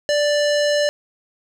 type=tone with low-pass filter; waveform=square; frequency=587.3 Hz; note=D5; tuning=in tune; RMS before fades=-18 dBFS; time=0.09-0.89 s; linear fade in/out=0 ms; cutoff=5800 Hz; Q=1.8; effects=8-bit